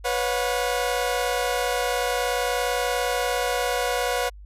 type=chord; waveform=sawtooth; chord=B suspended second; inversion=none; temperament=equal with one note detuned; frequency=493.9 / 554.4 / 722.3 Hz; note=B4 / C#5 / F#5; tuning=0 / 0 / -42 cents; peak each=-22 / -25 / -23 dBFS; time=0.04-4.3 s; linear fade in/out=20 ms; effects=added 50 Hz sine -40 dBFS peak until 4.45 s + resampled to 32000 Hz